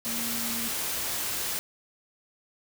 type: tone in noise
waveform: sine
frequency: 232.1 Hz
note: A#3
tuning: 7 cents flat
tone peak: -36 dBFS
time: 0.06-0.68 s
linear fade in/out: 0 ms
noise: white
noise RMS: -31 dBFS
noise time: 0.05-1.59 s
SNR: -8 dB
effects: none